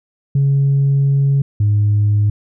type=tone pair in turn; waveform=sine; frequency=138.7 / 103.91 Hz; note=C#3 / G#2; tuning=+1 / +1 cents; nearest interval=perfect fourth; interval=500 cents; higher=first; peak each=-9 dBFS; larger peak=neither; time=0.35-1.42 / 1.6-2.3 s; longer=first; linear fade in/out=5 ms; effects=tanh soft clip ceiling -8 dBFS